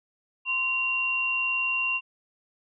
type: tone pair together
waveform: sine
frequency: 1039 / 2759 Hz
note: C6 / F7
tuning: -12 / -22 cents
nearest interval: octave + perfect fourth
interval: 1690 cents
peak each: -34 / -24 dBFS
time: 0.45-2.01 s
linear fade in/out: 50 ms
effects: none